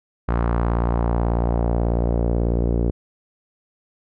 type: tone with low-pass filter sweep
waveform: sawtooth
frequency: 58.27 Hz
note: A#1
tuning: in tune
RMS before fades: -20 dBFS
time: 0.28-2.91 s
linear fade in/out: 10 ms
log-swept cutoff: 1300 to 420 Hz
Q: 1.7
effects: none